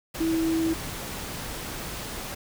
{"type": "tone in noise", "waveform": "sine", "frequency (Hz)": 325.7, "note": "E4", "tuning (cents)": -21, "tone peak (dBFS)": -22, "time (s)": [0.2, 0.74], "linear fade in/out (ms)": 10, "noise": "pink", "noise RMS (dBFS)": -35, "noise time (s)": [0.14, 2.35], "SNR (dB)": 10, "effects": []}